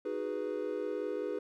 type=chord; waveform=triangle; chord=G# minor seventh; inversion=second; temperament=equal; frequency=311.1 / 370 / 415.3 / 493.9 Hz; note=D#4 / F#4 / G#4 / B4; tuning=0 / 0 / 0 / 0 cents; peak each=-39 / -39 / -35 / -36 dBFS; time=0.05-1.39 s; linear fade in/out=5 ms; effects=none